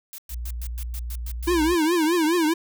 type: noise bursts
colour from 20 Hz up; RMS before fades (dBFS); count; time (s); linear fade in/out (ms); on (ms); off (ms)
blue; -38; 9; 0.13-1.478; 0; 52; 110
type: tone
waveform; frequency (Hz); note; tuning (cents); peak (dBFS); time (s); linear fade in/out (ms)
sine; 59.2; A#1; +27; -28; 0.29-1.76; 50
type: tone with vibrato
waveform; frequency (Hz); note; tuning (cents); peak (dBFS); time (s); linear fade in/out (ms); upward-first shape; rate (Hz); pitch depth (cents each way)
square; 329.7; E4; 0; -19; 1.47-2.54; 10; triangle; 4.8; 170
effects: none